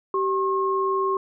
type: tone pair together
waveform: sine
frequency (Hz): 385.8 / 1077.4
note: G4 / C#6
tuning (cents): -28 / -50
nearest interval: octave + tritone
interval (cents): 1778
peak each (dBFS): -23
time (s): 0.14-1.17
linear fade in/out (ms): 2
effects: none